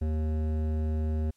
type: tone with hard clipping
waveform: sine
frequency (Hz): 77.78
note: D#2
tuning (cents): 0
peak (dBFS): -28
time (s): 0.01-1.31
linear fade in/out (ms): 10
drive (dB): 13
effects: white hiss -71 dBFS RMS until 1.36 s + low-pass 11000 Hz 12 dB/octave